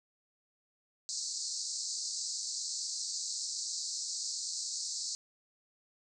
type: band-pass noise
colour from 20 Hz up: pink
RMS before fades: -38 dBFS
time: 1.09-5.15 s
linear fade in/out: 0 ms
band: 4200 to 8100 Hz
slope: 96 dB/octave
effects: none